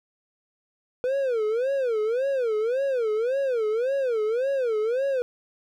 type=tone with vibrato; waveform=triangle; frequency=485.8 Hz; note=B4; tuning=29 cents flat; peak=-20 dBFS; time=1.04-5.22 s; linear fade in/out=0 ms; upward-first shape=sine; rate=1.8 Hz; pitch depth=230 cents each way; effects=none